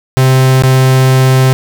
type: tone with dropouts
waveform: 45% pulse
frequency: 130.81 Hz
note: C3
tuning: in tune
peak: -5 dBFS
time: 0.17-1.53 s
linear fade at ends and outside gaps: 0 ms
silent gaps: 0.622-0.636 s
effects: none